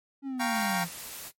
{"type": "linear sweep", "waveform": "triangle", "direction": "down", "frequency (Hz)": [279.6, 164.81], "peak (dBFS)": -29, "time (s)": [0.22, 0.89], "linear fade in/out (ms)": 50}
{"type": "chord", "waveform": "25% pulse", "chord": "G half-diminished seventh", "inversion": "third", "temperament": "equal", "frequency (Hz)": [698.5, 784, 932.3, 1108.7], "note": ["F5", "G5", "Bb5", "Db6"], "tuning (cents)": [0, 0, 0, 0], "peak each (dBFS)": [-30, -28, -30, -33], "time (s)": [0.39, 0.85], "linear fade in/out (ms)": 20}
{"type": "noise", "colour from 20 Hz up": "white", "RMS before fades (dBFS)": -41, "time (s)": [0.51, 1.32], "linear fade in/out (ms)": 50}
{"effects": ["noise-tail reverb RT60 0.1 s tail -19 dB re dry", "MP3 64 kbps"]}